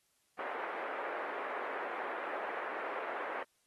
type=band-pass noise; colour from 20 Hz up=pink; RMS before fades=-40 dBFS; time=0.39-3.43 s; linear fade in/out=2 ms; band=440 to 1900 Hz; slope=24 dB/octave; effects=white hiss -75 dBFS RMS until 3.66 s + AAC 32 kbps